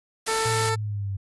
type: noise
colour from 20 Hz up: white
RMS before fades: -29 dBFS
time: 0.26-0.7 s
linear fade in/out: 10 ms
type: tone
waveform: 15% pulse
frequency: 444.9 Hz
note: A4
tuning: 19 cents sharp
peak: -17 dBFS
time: 0.27-0.76 s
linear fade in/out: 20 ms
type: exponential sweep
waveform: sine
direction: down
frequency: 116.54 to 96.9 Hz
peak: -26 dBFS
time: 0.45-1.17 s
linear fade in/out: 10 ms
effects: resampled to 24000 Hz